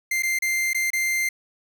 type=tone with dropouts; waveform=45% pulse; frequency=2093 Hz; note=C7; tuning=in tune; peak=-21 dBFS; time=0.11-1.29 s; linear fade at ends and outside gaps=5 ms; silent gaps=0.224-0.232 / 0.389-0.421 / 0.733-0.746 / 0.904-0.932 s; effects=9-bit